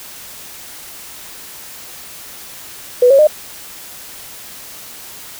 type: tone with pitch steps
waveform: sine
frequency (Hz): 493.9 / 548 / 608.1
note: B4 / C#5 / D#5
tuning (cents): 0 / -20 / -40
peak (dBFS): -5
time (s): 3.02-3.272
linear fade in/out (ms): 5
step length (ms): 84
effects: white hiss -34 dBFS RMS until 5.39 s